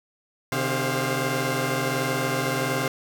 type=tone cluster; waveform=15% pulse; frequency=130 / 151.4 / 403.2 / 528 / 699 Hz; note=C3 / D#3 / G4 / C5 / F5; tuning=-11 / -47 / +49 / +16 / +1 cents; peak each=-21 / -25 / -27 / -23 / -25 dBFS; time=0.52-2.88 s; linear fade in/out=2 ms; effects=none